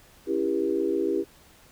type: chord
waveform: sine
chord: C# diminished seventh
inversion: none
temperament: just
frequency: 277.2 / 332.6 / 399.1 / 479 Hz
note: C#4 / E4 / G4 / Bb4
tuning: 0 / +16 / +31 / +47 cents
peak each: -32 / -27 / -26 / -32 dBFS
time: 0.26-1.25 s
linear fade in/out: 50 ms
effects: pink hiss -55 dBFS RMS until 1.71 s